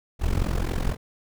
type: noise with amplitude modulation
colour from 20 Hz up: brown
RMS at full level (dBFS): -21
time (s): 0.19-0.97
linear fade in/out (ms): 50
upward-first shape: sine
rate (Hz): 44.2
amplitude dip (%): 85
effects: none